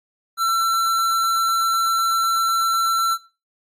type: tone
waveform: square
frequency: 1346 Hz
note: E6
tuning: 36 cents sharp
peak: -18 dBFS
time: 0.37-3.18 s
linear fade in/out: 50 ms
effects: noise-tail reverb RT60 0.3 s tail -18 dB re dry + AAC 64 kbps